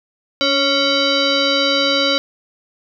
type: tone with frequency modulation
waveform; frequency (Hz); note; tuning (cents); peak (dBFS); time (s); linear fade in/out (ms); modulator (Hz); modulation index
sine; 2217; C#7; 0; -13; 0.41-2.18; 0; 833; 3
effects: none